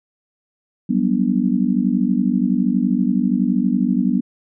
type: chord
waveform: sine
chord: G major seventh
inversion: third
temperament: just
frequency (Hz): 183.75 / 196 / 245 / 294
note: F#3 / G3 / B3 / D4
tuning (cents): -12 / 0 / -14 / +2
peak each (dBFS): -22 / -20 / -18 / -24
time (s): 0.89-4.21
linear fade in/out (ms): 10
effects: none